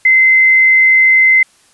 sine tone with frequency modulation, 2063 Hz, C7, 25 cents flat, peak -5 dBFS, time 0.05-1.43 s, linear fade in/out 5 ms, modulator 77.8 Hz, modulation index 0.21, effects white hiss -50 dBFS RMS until 1.73 s + resampled to 24000 Hz

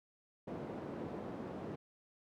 white band-pass noise, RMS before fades -44 dBFS, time 0.47-1.76 s, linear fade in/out 10 ms, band 140 to 420 Hz, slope 12 dB/octave, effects none

